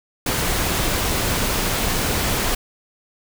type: noise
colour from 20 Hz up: pink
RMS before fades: -21 dBFS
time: 0.26-2.55 s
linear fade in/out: 5 ms
effects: none